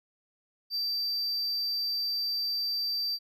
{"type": "tone", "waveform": "triangle", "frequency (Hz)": 4669, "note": "D8", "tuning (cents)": -11, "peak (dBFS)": -27, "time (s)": [0.7, 3.19], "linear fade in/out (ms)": 50, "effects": []}